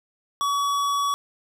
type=tone with tanh clipping; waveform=sine; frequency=1133 Hz; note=C#6; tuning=37 cents sharp; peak=-23 dBFS; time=0.41-1.14 s; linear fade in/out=0 ms; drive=18 dB; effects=none